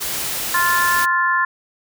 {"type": "noise", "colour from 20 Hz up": "white", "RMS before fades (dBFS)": -24, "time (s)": [0, 1.06], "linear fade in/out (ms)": 20}
{"type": "chord", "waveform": "sine", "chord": "F major", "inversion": "second", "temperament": "just", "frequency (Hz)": [1047.7, 1396.9, 1746.1], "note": ["C6", "F6", "A6"], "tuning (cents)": [2, 0, -14], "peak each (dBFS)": [-18, -23, -18], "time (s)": [0.54, 1.45], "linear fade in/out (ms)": 5}
{"effects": []}